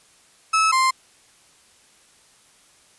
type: tone pair in turn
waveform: 35% pulse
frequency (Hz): 1300 / 1047.8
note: E6 / C6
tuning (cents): -24 / +2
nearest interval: major third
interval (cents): 374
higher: first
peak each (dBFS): -14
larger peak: neither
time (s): 0.53-0.72 / 0.72-0.91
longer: neither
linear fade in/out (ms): 10
effects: white hiss -55 dBFS RMS until 2.98 s + resampled to 24000 Hz